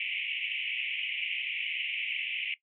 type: band-pass noise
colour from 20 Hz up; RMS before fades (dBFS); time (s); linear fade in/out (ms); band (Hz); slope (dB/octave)
white; -34; 0-2.54; 2; 2100 to 3000; 96
effects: noise-tail reverb RT60 0.1 s tail -17 dB re dry